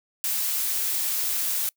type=noise; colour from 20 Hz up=blue; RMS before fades=-26 dBFS; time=0.24-1.69 s; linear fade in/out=0 ms; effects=noise-tail reverb RT60 0.1 s tail -25 dB re dry